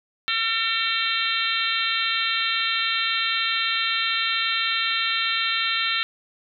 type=harmonic tone with a mistuned harmonic; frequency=452.6 Hz; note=A4; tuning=49 cents sharp; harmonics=3 / 4 / 5 / 6 / 7 / 8 / 9; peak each=-29 / -29 / -29 / -29 / -29 / -29 / -29 dBFS; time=0.28-6.03 s; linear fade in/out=0 ms; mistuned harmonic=9; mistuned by=-22 cents; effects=none